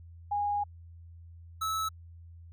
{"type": "tone pair in turn", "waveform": ["sine", "square"], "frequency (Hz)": [821, 1303.3], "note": ["G#5", "E6"], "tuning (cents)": [-20, -20], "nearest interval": "minor sixth", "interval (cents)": 800, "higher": "second", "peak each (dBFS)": [-27, -30], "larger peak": "first", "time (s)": [[0.31, 0.64], [1.61, 1.89]], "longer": "first", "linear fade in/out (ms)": 10, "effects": ["added 84 Hz sine -47 dBFS peak until 2.52 s"]}